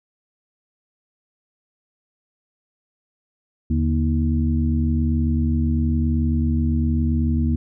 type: harmonic tone with a mistuned harmonic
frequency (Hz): 79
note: D#2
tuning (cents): +27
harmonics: 1 / 2 / 3 / 4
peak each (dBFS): -19 / -26 / -22 / -30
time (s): 3.7-7.56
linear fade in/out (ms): 5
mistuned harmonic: 2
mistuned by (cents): -130
effects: none